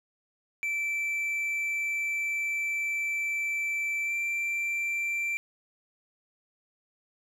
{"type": "tone with pitch glide", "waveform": "triangle", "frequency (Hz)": [2329, 2351], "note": ["D7", "D7"], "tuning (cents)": [-15, 1], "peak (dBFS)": -26, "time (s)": [0.63, 5.37], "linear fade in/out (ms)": 0, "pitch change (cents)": 16, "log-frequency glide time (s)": [4.04, 4.13], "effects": []}